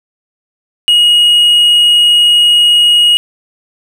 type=tone; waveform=triangle; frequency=2887 Hz; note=F#7; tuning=43 cents flat; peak=-3 dBFS; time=0.88-3.17 s; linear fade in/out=0 ms; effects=none